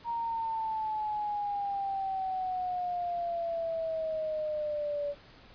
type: exponential sweep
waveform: sine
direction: down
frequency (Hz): 940 to 573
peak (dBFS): -30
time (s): 0.04-5.15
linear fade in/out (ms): 50
effects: pink hiss -55 dBFS RMS until 5.54 s + resampled to 11025 Hz